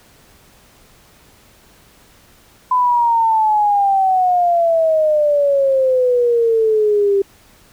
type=exponential sweep; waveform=sine; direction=down; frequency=1012 to 392 Hz; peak=-11 dBFS; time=2.71-7.22 s; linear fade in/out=5 ms; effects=pink hiss -49 dBFS RMS until 7.72 s